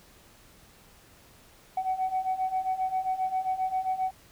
sine beating tone pair, 747 / 754.5 Hz, F#5 / F#5, +16 / +34 cents, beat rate 7.5 Hz, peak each -30 / -27 dBFS, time 1.77-4.11 s, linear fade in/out 5 ms, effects tanh soft clip ceiling -21 dBFS + pink hiss -56 dBFS RMS until 4.31 s

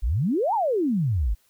sine exponential two-way sweep, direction up then down, 45.38 to 963 to 45.38 Hz, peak -20 dBFS, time 0.02-1.35 s, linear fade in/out 20 ms, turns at 0.54 s, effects white hiss -64 dBFS RMS until 1.49 s

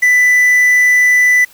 triangle tone with quantisation, 1988 Hz, B6, 11 cents sharp, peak -5 dBFS, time 0.02-1.45 s, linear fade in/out 10 ms, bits 5, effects white hiss -44 dBFS RMS until 1.53 s

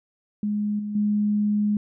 sine tone with level steps, 208.4 Hz, G#3, 6 cents sharp, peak -22 / -27 / -19 dBFS, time 0.43-1.77 s, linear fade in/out 2 ms, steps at 0.79 / 0.95 s, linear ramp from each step 5 ms, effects none

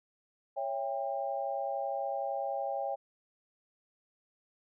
sine chord, C# diminished, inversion none, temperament just, 554.4 / 665.2 / 798.3 Hz, C#5 / E5 / G5, 0 / +16 / +31 cents, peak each -36 / -38 / -35 dBFS, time 0.56-2.96 s, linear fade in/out 20 ms, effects none

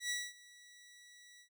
15% pulse tone with ADSR envelope, 1942 Hz, B6, 30 cents flat, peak -28 dBFS, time 0-1.49 s, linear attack 98 ms, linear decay 230 ms, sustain -23 dB, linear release 89 ms, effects noise-tail reverb RT60 0.1 s tail -25 dB re dry

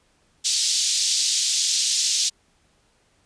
pink band-pass noise, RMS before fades -22 dBFS, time 0.44-2.3 s, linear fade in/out 20 ms, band 3900 to 7700 Hz, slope 24 dB/octave, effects pink hiss -63 dBFS RMS until 3.25 s + resampled to 22050 Hz

